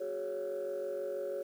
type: chord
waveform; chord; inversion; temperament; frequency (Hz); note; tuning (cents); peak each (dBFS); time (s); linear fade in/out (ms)
sine; F# suspended second; none; just; 370 / 416.2 / 555; F#4 / G#4 / C#5; 0 / +4 / +2; -40 / -39 / -35; 0-1.43; 10
effects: tanh soft clip ceiling -30 dBFS + 10-bit